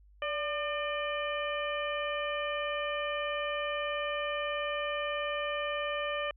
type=harmonic tone with a mistuned harmonic; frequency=600 Hz; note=D5; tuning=37 cents sharp; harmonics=1 / 2 / 3 / 4 / 5; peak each=-34 / -37 / -39 / -40 / -41 dBFS; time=0.22-6.31 s; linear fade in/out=2 ms; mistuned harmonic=1; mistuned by=-54 cents; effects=added 50 Hz sine -56 dBFS peak until 6.36 s